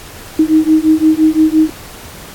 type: beating tone pair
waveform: sine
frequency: 311.1 / 316.9 Hz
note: D#4 / D#4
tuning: 0 / +32 cents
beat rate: 5.8 Hz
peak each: -10 dBFS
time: 0.39-1.7 s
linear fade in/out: 5 ms
effects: pink hiss -33 dBFS RMS until 2.34 s + AAC 64 kbps